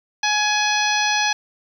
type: harmonic tone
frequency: 840 Hz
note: G#5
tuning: 19 cents sharp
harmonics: 1 / 2 / 3 / 4 / 5 / 6 / 7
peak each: -22 / -23 / -24 / -27 / -27 / -29 / -27 dBFS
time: 0.23-1.33 s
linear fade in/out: 5 ms
effects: 8-bit